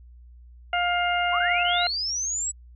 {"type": "harmonic tone", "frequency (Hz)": 705, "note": "F5", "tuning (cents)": 16, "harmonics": [1, 2, 3, 4], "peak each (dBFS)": [-24, -27, -29, -30], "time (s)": [0.73, 1.87], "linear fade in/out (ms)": 2}
{"type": "linear sweep", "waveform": "sine", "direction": "up", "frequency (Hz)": [972, 7900], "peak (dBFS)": -25, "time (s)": [1.32, 2.52], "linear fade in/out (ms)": 20}
{"effects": ["added 60 Hz sine -45 dBFS peak until 2.75 s"]}